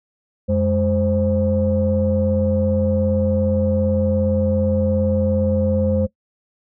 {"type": "tone cluster", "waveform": "sine", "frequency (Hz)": [89.2, 208.2, 523], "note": ["F2", "G#3", "C5"], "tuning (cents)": [37, 5, -1], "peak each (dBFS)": -19, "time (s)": [0.48, 6.07], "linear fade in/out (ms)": 20, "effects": ["noise-tail reverb RT60 0.1 s tail -20 dB re dry", "tanh soft clip ceiling -8 dBFS"]}